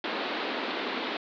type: band-pass noise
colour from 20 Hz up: pink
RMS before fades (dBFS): -32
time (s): 0.04-1.17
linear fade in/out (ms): 2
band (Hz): 230 to 4200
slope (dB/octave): 48
effects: MP3 96 kbps